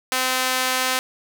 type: tone with high-pass filter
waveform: sawtooth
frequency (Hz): 257.2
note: C4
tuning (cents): -30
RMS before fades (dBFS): -22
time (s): 0.12-0.99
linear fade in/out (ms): 0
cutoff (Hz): 970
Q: 0.53
effects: none